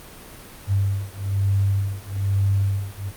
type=beating tone pair; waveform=sine; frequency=98 / 99.1 Hz; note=G2 / G2; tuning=0 / +19 cents; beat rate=1.1 Hz; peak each=-22 dBFS; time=0.67-3.12 s; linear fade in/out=50 ms; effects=pink hiss -42 dBFS RMS until 3.16 s + Opus 32 kbps